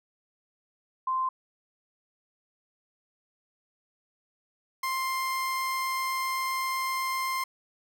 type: tone pair in turn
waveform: sine / 30% pulse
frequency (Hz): 1041 / 1051.3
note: C6 / C6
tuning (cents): -9 / +8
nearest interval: unison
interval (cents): 17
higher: second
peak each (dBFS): -25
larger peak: neither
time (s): 1.07-1.29 / 4.83-7.44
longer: second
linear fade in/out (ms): 5
effects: none